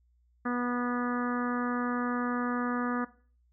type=harmonic tone; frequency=244.4 Hz; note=B3; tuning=18 cents flat; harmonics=1 / 2 / 3 / 4 / 5 / 6 / 7 / 8; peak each=-30 / -38 / -41 / -42 / -36 / -41 / -39 / -49 dBFS; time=0.45-3.05 s; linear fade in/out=10 ms; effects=noise-tail reverb RT60 0.4 s tail -17 dB re dry + added 60 Hz sine -64 dBFS peak until 3.52 s